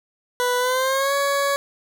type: tone with pitch glide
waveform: 20% pulse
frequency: 493.9 to 560.8 Hz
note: B4 to C#5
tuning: 0 to +20 cents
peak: -14 dBFS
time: 0.4-1.56 s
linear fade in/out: 0 ms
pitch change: +220 cents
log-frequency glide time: 0.58-1.14 s
effects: none